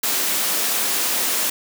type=high-pass noise; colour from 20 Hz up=white; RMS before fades=-21 dBFS; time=0.03-1.5 s; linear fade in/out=5 ms; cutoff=190 Hz; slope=24 dB/octave; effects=none